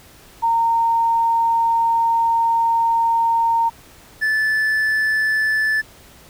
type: tone pair in turn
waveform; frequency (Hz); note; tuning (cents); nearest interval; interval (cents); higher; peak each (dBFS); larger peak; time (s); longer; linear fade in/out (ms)
sine / triangle; 920 / 1745.3; A#5 / A6; -23 / -15; major seventh; 1108; second; -14; neither; 0.42-3.7 / 4.21-5.82; first; 20
effects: pink hiss -46 dBFS RMS until 6.29 s